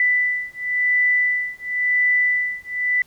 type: beating tone pair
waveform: sine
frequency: 1986 / 1986.95 Hz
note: B6 / B6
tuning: +9 / +10 cents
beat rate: 0.95 Hz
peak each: -20 dBFS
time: 0-3.02 s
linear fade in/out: 2 ms
effects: pink hiss -55 dBFS RMS until 3.06 s